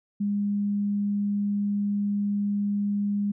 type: tone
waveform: sine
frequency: 203.6 Hz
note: G#3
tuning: 34 cents flat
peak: -23 dBFS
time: 0.2-3.32 s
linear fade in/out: 10 ms
effects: none